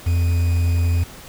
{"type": "tone with quantisation", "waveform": "triangle", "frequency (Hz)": 85.7, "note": "F2", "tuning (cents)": -32, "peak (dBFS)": -13, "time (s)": [0.06, 1.04], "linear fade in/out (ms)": 10, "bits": 6, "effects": ["pink hiss -40 dBFS RMS until 1.28 s"]}